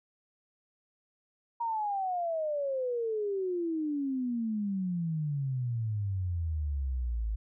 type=exponential sweep; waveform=sine; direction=down; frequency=947 to 52 Hz; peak=-29 dBFS; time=1.6-7.36 s; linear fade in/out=10 ms; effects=none